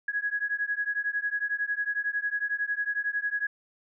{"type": "beating tone pair", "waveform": "sine", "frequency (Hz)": [1661.2, 1672.2], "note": ["G#6", "G#6"], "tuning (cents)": [0, 11], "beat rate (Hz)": 11, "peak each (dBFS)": -30, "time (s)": [0.08, 3.47], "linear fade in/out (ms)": 5, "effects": []}